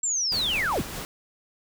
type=linear sweep; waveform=sine; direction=down; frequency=7600 to 56.1 Hz; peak=-23 dBFS; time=0.03-0.82 s; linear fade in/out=5 ms
type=noise with tremolo; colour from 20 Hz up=pink; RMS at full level=-34 dBFS; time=0.32-1.05 s; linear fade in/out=0 ms; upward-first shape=sine; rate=4.9 Hz; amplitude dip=30%
effects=none